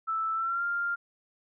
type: tone with pitch glide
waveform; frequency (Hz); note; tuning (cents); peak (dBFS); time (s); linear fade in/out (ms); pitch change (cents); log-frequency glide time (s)
sine; 1318.5 to 1396.9; E6 to F6; 0 to 0; -27; 0.07-0.96; 20; +100; 0.34-0.64
effects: none